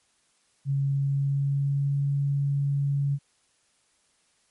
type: tone with pitch glide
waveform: sine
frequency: 138.59 to 140.77 Hz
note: C#3 to C#3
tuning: 0 to +27 cents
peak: -22 dBFS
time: 0.65-3.19 s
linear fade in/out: 50 ms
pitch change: +27 cents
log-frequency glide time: 0.86-2.01 s
effects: white hiss -67 dBFS RMS until 4.5 s + MP3 48 kbps